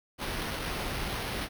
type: noise with sample-and-hold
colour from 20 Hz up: pink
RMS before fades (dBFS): -34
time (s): 0.18-1.49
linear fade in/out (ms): 50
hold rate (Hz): 7350
effects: none